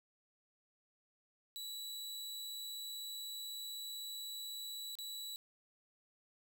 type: tone with dropouts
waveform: sawtooth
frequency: 3933 Hz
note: B7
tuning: 8 cents flat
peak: -40 dBFS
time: 1.56-5.36 s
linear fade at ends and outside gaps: 0 ms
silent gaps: 4.953-4.987 s
effects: none